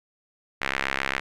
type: tone with band-pass filter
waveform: sawtooth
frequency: 67.5 Hz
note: C#2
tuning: 45 cents flat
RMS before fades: -28 dBFS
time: 0.61-1.2 s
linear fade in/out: 10 ms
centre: 2000 Hz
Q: 2
effects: none